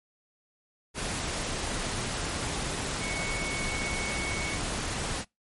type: tone in noise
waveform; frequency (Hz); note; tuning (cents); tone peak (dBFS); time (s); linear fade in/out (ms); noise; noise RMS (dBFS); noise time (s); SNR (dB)
sine; 2217; C#7; 0; -34; 2.99-4.59; 50; pink; -32; 0.94-5.25; -5
effects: noise-tail reverb RT60 0.2 s tail -26 dB re dry + MP3 48 kbps